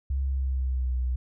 sine tone with pitch glide, 67.5 to 62.62 Hz, C#2 to B1, -45 to +25 cents, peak -24 dBFS, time 0.1-1.16 s, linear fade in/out 5 ms, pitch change -130 cents, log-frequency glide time 0.23-0.97 s, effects none

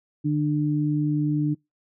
sine tone pair together, 149.5 / 298.4 Hz, D3 / D4, +31 / +28 cents, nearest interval octave, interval 1197 cents, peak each -23 dBFS, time 0.24-1.55 s, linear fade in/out 20 ms, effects noise-tail reverb RT60 0.2 s tail -26 dB re dry

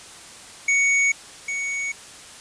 square tone pair in turn, 2230 / 2230 Hz, C#7 / C#7, +10 / +10 cents, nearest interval unison, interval 0 cents, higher neither, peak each -17 / -25 dBFS, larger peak first, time 0.68-1.12 / 1.48-1.92 s, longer neither, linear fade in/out 5 ms, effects white hiss -42 dBFS RMS until 2.4 s + resampled to 22050 Hz

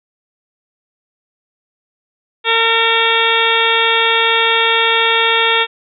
harmonic tone with a mistuned harmonic, 455.5 Hz, A#4, 40 cents flat, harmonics 1 / 2 / 3 / 4 / 5 / 6 / 7 / 8, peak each -19 / -19 / -19 / -19 / -19 / -19 / -19 / -19 dBFS, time 2.44-5.67 s, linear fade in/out 50 ms, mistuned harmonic 7, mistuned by +52 cents, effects none

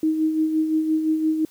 sine tone with tremolo, 314.5 Hz, D#4, 19 cents sharp, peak -16 dBFS, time 0.03-1.45 s, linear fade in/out 2 ms, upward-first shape sine, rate 5.8 Hz, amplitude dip 50%, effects white hiss -54 dBFS RMS until 1.5 s

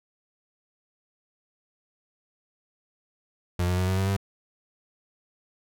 35% pulse tone with pitch steps, 88.4 / 90.26 / 92.15 / 94.09 / 96.07 / 98.09 Hz, F2 / F#2 / F#2 / F#2 / G2 / G2, +22 / -42 / -7 / +30 / -34 / +2 cents, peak -21 dBFS, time 3.59-4.166 s, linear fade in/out 5 ms, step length 96 ms, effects none

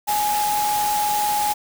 sine tone in noise, 835 Hz, G#5, 9 cents sharp, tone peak -19 dBFS, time 0.07-1.54 s, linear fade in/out 20 ms, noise white, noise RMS -27 dBFS, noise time 0.07-1.54 s, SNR +5 dB, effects none

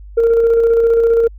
sine tone with tremolo, 461.3 Hz, A#4, 18 cents flat, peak -6 dBFS, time 0.17-1.28 s, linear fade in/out 10 ms, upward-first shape square, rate 15 Hz, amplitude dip 30%, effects tanh soft clip ceiling -6 dBFS + added 50 Hz sine -32 dBFS peak until 1.38 s

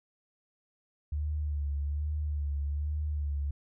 sine tone with vibrato, 73.42 Hz, D2, in tune, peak -29 dBFS, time 1.12-3.51 s, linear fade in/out 5 ms, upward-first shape sine, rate 1.2 Hz, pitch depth 51 cents each way, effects none

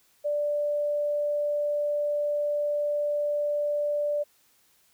sine tone, 587.3 Hz, D5, in tune, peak -24 dBFS, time 0.24-4.24 s, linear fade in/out 20 ms, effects white hiss -64 dBFS RMS until 4.93 s

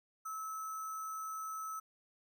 sine tone with sample-and-hold, 1300 Hz, E6, 24 cents flat, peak -39 dBFS, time 0.25-1.8 s, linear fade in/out 10 ms, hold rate 7350 Hz, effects none

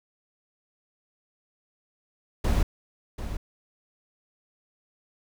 brown noise with echo, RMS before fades -22 dBFS, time 2.44-2.63 s, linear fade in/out 5 ms, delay 740 ms, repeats 1, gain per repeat -10 dB, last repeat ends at 3.37 s, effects none

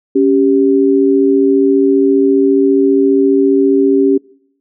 sine tone pair together, 277.2 / 392 Hz, C#4 / G4, 0 / 0 cents, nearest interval tritone, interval 600 cents, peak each -10 dBFS, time 0.15-4.18 s, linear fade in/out 10 ms, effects noise-tail reverb RT60 0.7 s tail -24 dB re dry

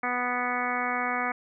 harmonic tone, 246.9 Hz, B3, in tune, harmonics 1 / 2 / 3 / 4 / 5 / 6 / 7 / 8 / 9, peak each -36 / -38 / -32 / -36 / -32 / -36 / -36 / -36 / -34 dBFS, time 0.03-1.32 s, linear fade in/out 5 ms, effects none

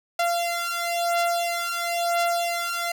sawtooth beating tone pair, 688 / 688.99 Hz, F5 / F5, -26 / -24 cents, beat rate 0.99 Hz, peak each -22 dBFS, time 0.19-2.92 s, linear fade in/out 5 ms, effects none

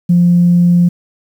sine tone, 174.61 Hz, F3, in tune, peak -5 dBFS, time 0.09-0.89 s, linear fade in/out 10 ms, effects tanh soft clip ceiling -1 dBFS + 7-bit

